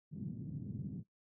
pink band-pass noise, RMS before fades -43 dBFS, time 0.11-1.04 s, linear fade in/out 50 ms, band 120 to 220 Hz, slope 24 dB/octave, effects noise-tail reverb RT60 0.1 s tail -17 dB re dry

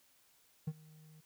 triangle tone with ADSR envelope, 155.56 Hz, D#3, in tune, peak -30 dBFS, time 0.67-1.21 s, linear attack 8 ms, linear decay 46 ms, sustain -24 dB, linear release 10 ms, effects white hiss -69 dBFS RMS until 1.25 s

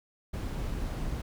brown noise with amplitude modulation, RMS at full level -32 dBFS, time 0.33-1.22 s, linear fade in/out 10 ms, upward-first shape sine, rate 219 Hz, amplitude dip 35%, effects none

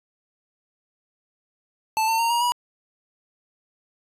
square tone with pitch steps, 880 / 901.6 / 923.8 / 946.4 / 969.7 Hz, A5 / A5 / A#5 / A#5 / B5, 0 / +42 / -16 / +26 / -32 cents, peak -20 dBFS, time 1.97-2.52 s, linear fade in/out 0 ms, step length 110 ms, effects resampled to 32000 Hz

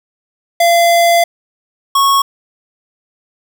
square tone pair in turn, 684 / 1102.5 Hz, F5 / C#6, -36 / -10 cents, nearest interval minor sixth, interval 826 cents, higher second, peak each -8 / -9 dBFS, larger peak first, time 0.6-1.24 / 1.95-2.22 s, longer first, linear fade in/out 5 ms, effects 7-bit

